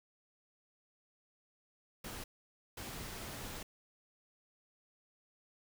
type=noise bursts at uneven times; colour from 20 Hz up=pink; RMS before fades=-45 dBFS; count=2; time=2.04-2.24 / 2.77-3.63 s; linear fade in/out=5 ms; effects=none